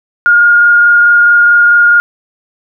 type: tone with frequency modulation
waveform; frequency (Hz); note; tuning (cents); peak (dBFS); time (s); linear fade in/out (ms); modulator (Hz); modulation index
sine; 1422; F6; +31; -3; 0.26-2; 0; 24.6; 0.47
effects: none